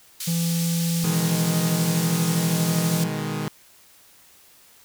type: band-pass noise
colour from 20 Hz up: pink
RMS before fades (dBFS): -31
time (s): 0.2-3.04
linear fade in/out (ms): 5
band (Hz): 4300 to 16000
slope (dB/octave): 12
type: tone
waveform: triangle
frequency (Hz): 168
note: E3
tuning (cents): +33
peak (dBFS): -19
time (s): 0.27-3.08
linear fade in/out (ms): 10
type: chord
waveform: sawtooth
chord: G# minor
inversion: first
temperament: equal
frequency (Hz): 123.47 / 155.56 / 207.7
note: B2 / D#3 / G#3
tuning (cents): 0 / 0 / 0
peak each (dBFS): -29 / -24 / -26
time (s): 1.04-3.48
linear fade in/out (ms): 0
effects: white hiss -53 dBFS RMS until 4.84 s